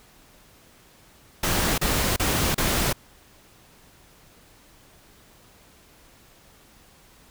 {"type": "noise bursts", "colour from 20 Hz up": "pink", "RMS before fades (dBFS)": -23, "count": 4, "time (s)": [1.43, 2.929], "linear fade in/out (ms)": 5, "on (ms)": 350, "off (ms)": 33, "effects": ["pink hiss -54 dBFS RMS until 7.3 s"]}